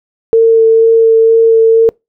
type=tone with vibrato; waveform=sine; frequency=451.8 Hz; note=A4; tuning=46 cents sharp; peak=-3 dBFS; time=0.33-1.89 s; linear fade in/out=0 ms; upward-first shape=sine; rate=2.1 Hz; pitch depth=10 cents each way; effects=noise-tail reverb RT60 0.2 s tail -26 dB re dry